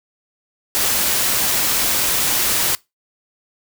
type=noise; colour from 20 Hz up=white; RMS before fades=-18 dBFS; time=0.75-2.75 s; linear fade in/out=0 ms; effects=noise-tail reverb RT60 0.2 s tail -22 dB re dry